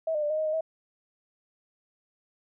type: tone with pitch steps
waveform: sine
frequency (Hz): 645 / 604 / 591 / 619 / 626 / 619 / 642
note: E5 / D5 / D5 / D#5 / D#5 / D#5 / E5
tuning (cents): -38 / +48 / +11 / -9 / +10 / -9 / -46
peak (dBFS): -25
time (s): 0.07-0.609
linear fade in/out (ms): 5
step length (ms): 77
effects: none